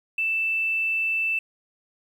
triangle tone, 2650 Hz, E7, 9 cents sharp, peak -18 dBFS, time 0.18-1.39 s, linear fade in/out 5 ms, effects tanh soft clip ceiling -20 dBFS + 10-bit

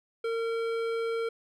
sine tone with hard clipping, 457.5 Hz, A#4, 32 cents flat, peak -30 dBFS, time 0.24-1.29 s, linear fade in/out 5 ms, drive 13 dB, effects none

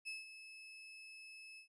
35% pulse tone with ADSR envelope, 2601 Hz, E7, 24 cents flat, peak -40 dBFS, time 0.05-1.68 s, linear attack 28 ms, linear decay 170 ms, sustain -11 dB, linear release 100 ms, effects resampled to 24000 Hz

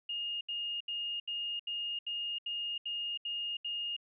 sine tone bursts, 2842 Hz, F7, 30 cents sharp, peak -34 dBFS, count 10, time 0.09-3.965 s, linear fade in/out 5 ms, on 320 ms, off 75 ms, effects none

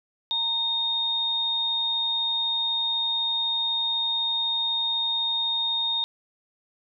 sine tone pair together, 923 / 3692 Hz, A#5 / A#7, -17 / -17 cents, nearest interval 2 octaves, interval 2400 cents, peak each -35 / -23 dBFS, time 0.31-6.04 s, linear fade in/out 0 ms, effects none

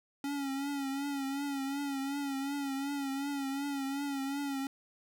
square tone with vibrato, 277.5 Hz, C#4, 2 cents sharp, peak -34 dBFS, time 0.24-4.67 s, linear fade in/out 2 ms, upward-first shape triangle, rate 2.7 Hz, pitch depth 59 cents each way, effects none

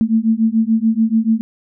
sine beating tone pair, 220 / 226.9 Hz, A3 / A#3, 0 / -47 cents, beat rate 6.9 Hz, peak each -15 dBFS, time 0.01-1.41 s, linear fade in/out 0 ms, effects none

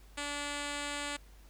5% pulse tone with low-pass filter, 289.2 Hz, D4, 27 cents flat, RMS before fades -38 dBFS, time 0.17-1.17 s, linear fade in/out 10 ms, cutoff 7400 Hz, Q 2, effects added 50 Hz sine -53 dBFS peak until 1.49 s + pink hiss -63 dBFS RMS until 1.49 s

